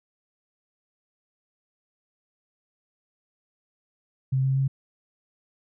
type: tone with pitch steps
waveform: sine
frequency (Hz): 132.2 / 133.74 / 135.29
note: C3 / C3 / C#3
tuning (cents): +18 / +38 / -42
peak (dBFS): -20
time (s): 4.32-4.68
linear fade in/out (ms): 10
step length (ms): 120
effects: none